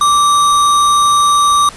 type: tone with sample-and-hold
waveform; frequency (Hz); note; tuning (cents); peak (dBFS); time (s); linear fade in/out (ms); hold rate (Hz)
sine; 1167; D6; -11; -7; 0.01-1.69; 2; 4900
effects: pink hiss -34 dBFS RMS until 1.76 s + resampled to 24000 Hz